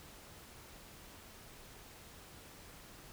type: silence
effects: pink hiss -55 dBFS RMS until 3.12 s